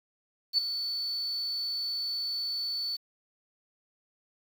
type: tone with ADSR envelope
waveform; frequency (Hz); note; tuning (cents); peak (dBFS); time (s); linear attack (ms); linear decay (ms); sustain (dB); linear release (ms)
sine; 4472; C#8; +14; -19; 0.53-2.97; 53; 3; -11; 17
effects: 8-bit